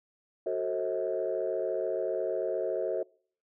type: chord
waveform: sine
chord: F# diminished seventh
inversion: none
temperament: just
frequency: 370 / 444 / 532.8 / 639.4 Hz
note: F#4 / A4 / C5 / Eb5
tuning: 0 / +16 / +31 / +47 cents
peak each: -33 dBFS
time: 0.46-3.03 s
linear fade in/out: 5 ms
effects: noise-tail reverb RT60 0.5 s tail -24 dB re dry + tanh soft clip ceiling -20 dBFS